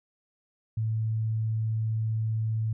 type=tone; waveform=sine; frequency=110.6 Hz; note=A2; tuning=9 cents sharp; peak=-25 dBFS; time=0.77-2.73 s; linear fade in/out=5 ms; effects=none